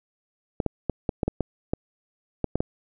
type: clicks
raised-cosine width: 2 ms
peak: -10 dBFS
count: 11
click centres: 0.602 / 0.663 / 0.897 / 1.092 / 1.232 / 1.28 / 1.407 / 1.735 / 2.443 / 2.556 / 2.605 s
effects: none